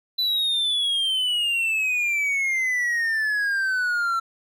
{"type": "exponential sweep", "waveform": "triangle", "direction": "down", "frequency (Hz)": [4012, 1339], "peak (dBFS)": -19, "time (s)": [0.18, 4.2], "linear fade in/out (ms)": 10, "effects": []}